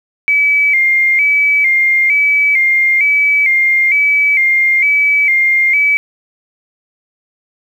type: tone with vibrato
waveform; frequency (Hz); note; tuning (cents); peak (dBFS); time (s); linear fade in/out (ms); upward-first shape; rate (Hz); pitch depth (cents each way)
sine; 2201; C#7; -13; -8; 0.28-5.97; 0; square; 1.1; 70
effects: 7-bit